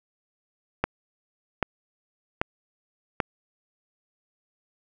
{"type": "click train", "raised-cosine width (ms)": 0.5, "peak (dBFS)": -7, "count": 4, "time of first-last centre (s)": [0.84, 3.202], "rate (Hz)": 1.27, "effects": []}